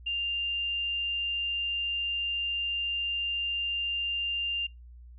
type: tone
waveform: sine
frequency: 2794 Hz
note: F7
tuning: in tune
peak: -28 dBFS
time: 0.06-4.67 s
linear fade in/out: 10 ms
effects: noise-tail reverb RT60 0.2 s tail -26 dB re dry + added 60 Hz sine -46 dBFS peak until 5.18 s